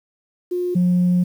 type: tone pair in turn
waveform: sine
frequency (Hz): 357.4 / 178.7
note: F4 / F3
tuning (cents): +40 / +40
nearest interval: octave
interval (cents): 1200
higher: first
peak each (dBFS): -19 / -12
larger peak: second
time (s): 0.51-0.75 / 0.75-1.24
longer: second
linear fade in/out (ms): 10
effects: tanh soft clip ceiling -11 dBFS + 8-bit